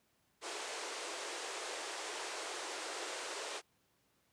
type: band-pass noise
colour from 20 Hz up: pink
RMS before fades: -43 dBFS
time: 0.41-3.62 s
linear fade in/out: 50 ms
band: 350 to 9100 Hz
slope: 48 dB/octave
effects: pink hiss -75 dBFS RMS until 4.32 s + high-pass 80 Hz 12 dB/octave